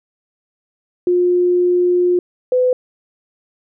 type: tone pair in turn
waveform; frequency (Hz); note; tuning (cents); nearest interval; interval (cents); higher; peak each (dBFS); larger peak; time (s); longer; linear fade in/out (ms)
sine; 356.3 / 503.9; F4 / B4; +35 / +35; tritone; 600; second; -11; neither; 1.07-2.19 / 2.52-2.73; first; 2
effects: none